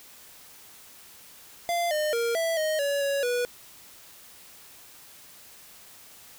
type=tone with pitch steps; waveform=square; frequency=690 / 608 / 467 / 660 / 623 / 566 / 559 / 487.8 Hz; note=F5 / D#5 / A#4 / E5 / D#5 / C#5 / C#5 / B4; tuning=-21 / -40 / +3 / +2 / +2 / +36 / +14 / -21 cents; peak=-25 dBFS; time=1.69-3.45 s; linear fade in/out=0 ms; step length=220 ms; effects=white hiss -50 dBFS RMS until 6.38 s